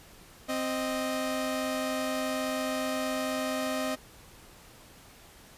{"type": "tone pair together", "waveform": "sawtooth", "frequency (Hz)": [261.2, 621.2], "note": ["C4", "D#5"], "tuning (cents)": [-3, -3], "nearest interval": "octave + minor third", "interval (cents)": 1500, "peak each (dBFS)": -28, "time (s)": [0.48, 3.96], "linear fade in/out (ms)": 20, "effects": ["pink hiss -53 dBFS RMS until 5.57 s", "resampled to 32000 Hz"]}